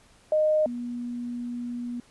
sine tone pair in turn, 616 / 241.4 Hz, D#5 / B3, -17 / -39 cents, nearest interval octave + major third, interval 1622 cents, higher first, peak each -19 / -30 dBFS, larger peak first, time 0.32-0.66 / 0.66-2 s, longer second, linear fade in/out 2 ms, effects pink hiss -58 dBFS RMS until 2.1 s + resampled to 24000 Hz

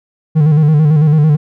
triangle tone with vibrato, 152.3 Hz, D#3, 37 cents flat, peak -4 dBFS, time 0.35-1.37 s, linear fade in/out 20 ms, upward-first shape square, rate 9 Hz, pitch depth 59 cents each way, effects none

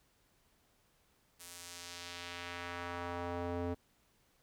square tone with band-pass filter sweep, 87.31 Hz, F2, in tune, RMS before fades -42 dBFS, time 1.39-3.75 s, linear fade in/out 20 ms, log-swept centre 11000 to 400 Hz, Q 0.94, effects pink hiss -72 dBFS RMS until 4.42 s

